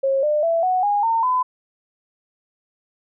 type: tone with pitch steps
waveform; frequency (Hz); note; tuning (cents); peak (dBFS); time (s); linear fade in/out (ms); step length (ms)
sine; 541 / 600.3 / 666 / 739 / 820 / 909.8 / 1009.5; C#5 / D5 / E5 / F#5 / G#5 / A#5 / B5; -42 / +38 / +18 / -2 / -22 / -42 / +38; -16; 0.03-1.43; 10; 200
effects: none